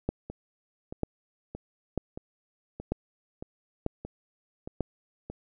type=two click trains; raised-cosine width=2 ms; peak=-24 / -14 dBFS; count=9 / 6; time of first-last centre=0.3-5.3 / 0.09-4.807 s; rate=1.6 / 1.06 Hz; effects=none